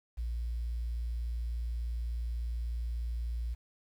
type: tone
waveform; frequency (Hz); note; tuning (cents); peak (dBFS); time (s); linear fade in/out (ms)
sine; 58.27; A#1; 0; -31; 0.17-3.55; 20
effects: tanh soft clip ceiling -28 dBFS + 10-bit